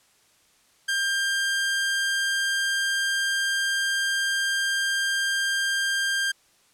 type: tone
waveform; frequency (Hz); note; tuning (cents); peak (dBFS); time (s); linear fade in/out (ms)
sawtooth; 1594; G6; +28; -19; 0.88-6.32; 10
effects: white hiss -61 dBFS RMS until 6.73 s + low-pass 10000 Hz 12 dB/octave

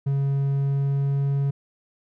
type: tone with pitch glide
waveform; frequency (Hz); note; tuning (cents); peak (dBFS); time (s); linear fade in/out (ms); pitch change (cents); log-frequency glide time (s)
triangle; 138.59 to 139.47; C#3 to C#3; 0 to +11; -18; 0.06-1.51; 10; +11; 0.43-1.29
effects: none

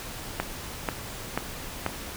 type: click train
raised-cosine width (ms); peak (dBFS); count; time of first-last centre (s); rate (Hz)
0.5; -10; 4; 0.4-1.863; 2.05
effects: pink hiss -38 dBFS RMS until 2.16 s

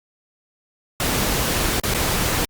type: noise with dropouts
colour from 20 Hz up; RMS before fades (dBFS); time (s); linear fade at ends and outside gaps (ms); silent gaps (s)
pink; -21; 1-2.45; 2; 1.8-1.835 / 1.939-1.946
effects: Opus 48 kbps

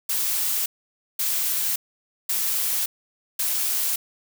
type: noise bursts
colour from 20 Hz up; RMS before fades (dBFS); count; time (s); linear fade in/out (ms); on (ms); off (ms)
blue; -24; 4; 0.09-3.96; 5; 570; 530
effects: none

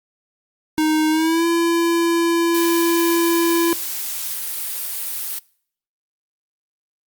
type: tone with pitch glide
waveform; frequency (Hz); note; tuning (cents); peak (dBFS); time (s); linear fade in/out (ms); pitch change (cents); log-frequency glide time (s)
square; 311.1 to 337.3; D#4 to E4; 0 to +40; -16; 0.78-3.73; 0; +140; 1.1-1.46
type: noise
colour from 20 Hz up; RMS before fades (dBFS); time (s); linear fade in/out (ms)
blue; -26; 2.54-5.39; 5
effects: noise-tail reverb RT60 0.6 s tail -24 dB re dry + Opus 48 kbps

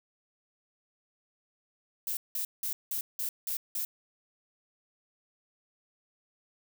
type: noise bursts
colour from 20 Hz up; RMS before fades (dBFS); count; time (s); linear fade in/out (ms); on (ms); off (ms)
violet; -33; 7; 2.07-3.85; 2; 100; 180
effects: none

